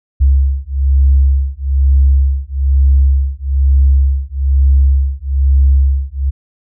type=beating tone pair; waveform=sine; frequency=67.6 / 68.7 Hz; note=C#2 / C#2; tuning=-43 / -15 cents; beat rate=1.1 Hz; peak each=-10 dBFS; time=0.2-6.31 s; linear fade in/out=20 ms; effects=tanh soft clip ceiling -1 dBFS